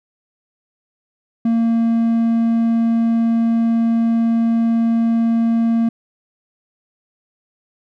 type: tone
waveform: triangle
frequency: 229.5 Hz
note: A#3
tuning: 27 cents flat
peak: -11 dBFS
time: 1.45-5.89 s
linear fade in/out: 5 ms
effects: none